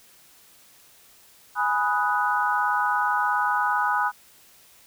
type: chord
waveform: sine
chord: G# minor seventh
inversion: none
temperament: equal with one note detuned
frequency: 830.6 / 987.8 / 1252.4 / 1480 Hz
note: G#5 / B5 / D#6 / F#6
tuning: 0 / 0 / +11 / 0 cents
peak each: -26 dBFS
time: 1.55-4.12 s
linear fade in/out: 50 ms
effects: white hiss -54 dBFS RMS until 4.86 s